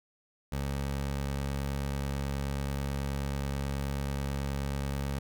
20% pulse tone, 69.3 Hz, C#2, in tune, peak -26 dBFS, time 0.52-5.19 s, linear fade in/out 5 ms, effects none

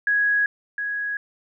sine tone with echo, 1663 Hz, G#6, 2 cents sharp, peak -17 dBFS, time 0.07-0.46 s, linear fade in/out 2 ms, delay 710 ms, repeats 1, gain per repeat -7 dB, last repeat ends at 1.17 s, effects none

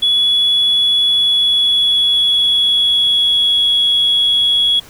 sine tone with pitch glide, 3392 to 3347 Hz, G#7 to G#7, +36 to +13 cents, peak -9 dBFS, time 0.02-4.8 s, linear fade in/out 10 ms, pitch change -23 cents, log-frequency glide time 1.11-3.73 s, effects tanh soft clip ceiling -6 dBFS + pink hiss -40 dBFS RMS until 4.89 s

